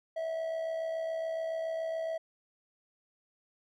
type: tone with amplitude modulation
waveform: triangle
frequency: 651 Hz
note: E5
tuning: 22 cents flat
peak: -28 dBFS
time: 0.16-2.18 s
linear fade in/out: 10 ms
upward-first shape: sine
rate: 67.1 Hz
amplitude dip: 45%
effects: none